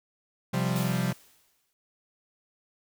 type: chord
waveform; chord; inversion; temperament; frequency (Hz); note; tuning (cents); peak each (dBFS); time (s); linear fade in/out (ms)
45% pulse; C suspended fourth; none; equal; 130.81 / 174.61 / 196; C3 / F3 / G3; 0 / 0 / 0; -29 / -29 / -31; 0.53-1.13; 10
type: noise with exponential decay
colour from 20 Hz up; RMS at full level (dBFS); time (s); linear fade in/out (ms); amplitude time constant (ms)
white; -38; 0.76-1.73; 0; 210
effects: none